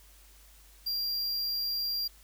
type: tone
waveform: square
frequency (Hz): 4761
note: D8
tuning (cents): +23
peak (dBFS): -30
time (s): 0.86-2.08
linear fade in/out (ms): 10
effects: added 50 Hz sine -56 dBFS peak until 2.23 s + white hiss -59 dBFS RMS until 2.23 s